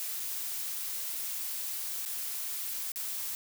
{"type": "noise with dropouts", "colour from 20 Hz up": "blue", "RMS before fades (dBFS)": -36, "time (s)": [0, 3.35], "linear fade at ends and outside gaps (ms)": 0, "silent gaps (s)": [[0.197, 0.201], [2.052, 2.06], [2.919, 2.959]], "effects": []}